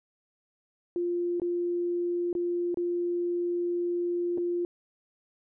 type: tone with dropouts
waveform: sine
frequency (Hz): 349.2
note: F4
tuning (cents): 0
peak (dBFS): -26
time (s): 0.96-4.65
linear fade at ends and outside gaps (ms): 1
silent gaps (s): 1.399-1.418 / 2.329-2.351 / 2.744-2.772 / 4.376-4.381
effects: none